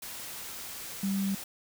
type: tone in noise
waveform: sine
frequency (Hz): 196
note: G3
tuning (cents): 0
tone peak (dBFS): -27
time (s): 1.03-1.35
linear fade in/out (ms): 5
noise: white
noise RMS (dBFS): -41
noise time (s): 0.02-1.44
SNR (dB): +11
effects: none